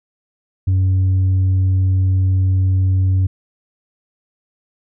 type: tone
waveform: sine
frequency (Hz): 94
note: F#2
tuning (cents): +28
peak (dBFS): -9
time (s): 0.67-3.27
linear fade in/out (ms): 10
effects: tanh soft clip ceiling -11 dBFS